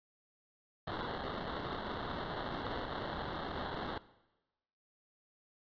violet noise with sample-and-hold, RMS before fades -40 dBFS, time 0.87-3.98 s, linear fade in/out 5 ms, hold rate 2450 Hz, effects noise-tail reverb RT60 1.0 s tail -18 dB re dry + resampled to 11025 Hz

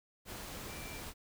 sine tone in noise, 2349 Hz, D7, in tune, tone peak -51 dBFS, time 0.67-1.03 s, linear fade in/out 50 ms, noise pink, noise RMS -45 dBFS, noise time 0.25-1.14 s, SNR -9 dB, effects none

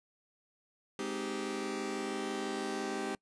sawtooth chord, Ab major seventh, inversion none, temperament just, 207.7 / 259.6 / 311.5 / 389.3 Hz, Ab3 / C4 / Eb4 / G4, 0 / -13 / +2 / -12 cents, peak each -38 / -37 / -38 / -34 dBFS, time 0.99-3.15 s, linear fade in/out 2 ms, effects noise-tail reverb RT60 0.1 s tail -25 dB re dry + resampled to 22050 Hz

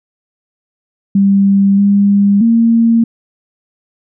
sine tone with pitch steps, 197.5 / 201 / 229.8 Hz, G3 / G3 / A#3, +13 / +44 / -25 cents, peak -6 dBFS, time 1.15-3.04 s, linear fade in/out 5 ms, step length 630 ms, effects none

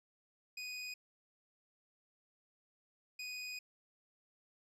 25% pulse tone bursts at uneven times, 2489 Hz, D#7, in tune, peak -38 dBFS, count 2, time 0.57-0.94 / 3.19-3.59 s, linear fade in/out 5 ms, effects low-pass 12000 Hz 12 dB/octave

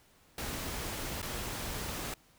pink noise with dropouts, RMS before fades -38 dBFS, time 0.38-2.14 s, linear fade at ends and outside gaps 2 ms, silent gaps 1.218-1.227 s, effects pink hiss -64 dBFS RMS until 2.38 s

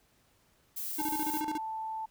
violet noise, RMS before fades -37 dBFS, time 0.76-1.41 s, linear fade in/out 10 ms
square tone with tremolo, 308.2 Hz, D#4, 16 cents flat, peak -33 dBFS, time 0.98-1.58 s, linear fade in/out 10 ms, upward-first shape square, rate 14 Hz, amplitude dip 80%
sine tone with pitch glide, 870 to 881.6 Hz, A5 to A5, -20 to +3 cents, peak -34 dBFS, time 0.99-2.06 s, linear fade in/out 10 ms, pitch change +23 cents, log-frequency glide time 1.1-1.46 s
effects pink hiss -68 dBFS RMS until 2.1 s

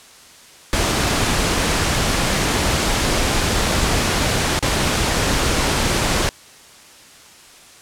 pink noise with dropouts, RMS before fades -18 dBFS, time 0.73-6.29 s, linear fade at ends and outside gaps 0 ms, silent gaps 4.591-4.626 s, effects white hiss -44 dBFS RMS until 7.81 s + low-pass 9000 Hz 12 dB/octave

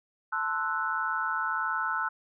sine chord, F# half-diminished seventh, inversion first, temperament equal, 880 / 1046.5 / 1318.5 / 1480 Hz, A5 / C6 / E6 / F#6, 0 / 0 / 0 / 0 cents, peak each -35 / -36 / -31 / -31 dBFS, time 0.32-2.09 s, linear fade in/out 10 ms, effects none

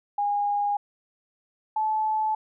sine tone pair in turn, 818 / 866.6 Hz, G#5 / A5, -26 / -27 cents, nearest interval minor second, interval 99 cents, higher second, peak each -22 dBFS, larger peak neither, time 0.18-0.77 / 1.76-2.35 s, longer neither, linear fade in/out 5 ms, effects none

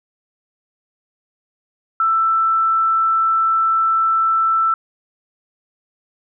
sine tone, 1328 Hz, E6, 12 cents sharp, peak -13 dBFS, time 2-4.74 s, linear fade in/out 2 ms, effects none

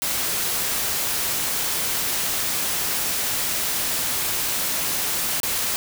white noise with dropouts, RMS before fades -24 dBFS, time 0.02-5.76 s, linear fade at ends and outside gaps 0 ms, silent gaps 5.401-5.432 s, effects none

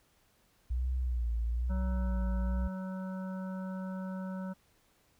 sine tone with vibrato, 60.2 Hz, B1, 44 cents flat, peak -29 dBFS, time 0.7-2.68 s, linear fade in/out 10 ms, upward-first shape sine, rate 1.1 Hz, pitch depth 100 cents each way
harmonic tone, 187.9 Hz, F#3, 27 cents sharp, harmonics 1 / 3 / 5 / 7 / 8, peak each -36 / -46 / -50 / -53 / -54 dBFS, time 1.69-4.54 s, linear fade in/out 20 ms
effects pink hiss -69 dBFS RMS until 5.19 s

